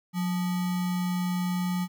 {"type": "tone with sample-and-hold", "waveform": "sine", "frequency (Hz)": 180.1, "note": "F#3", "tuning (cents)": -46, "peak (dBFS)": -25, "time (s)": [0.13, 1.88], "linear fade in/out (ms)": 50, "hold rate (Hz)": 1050, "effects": []}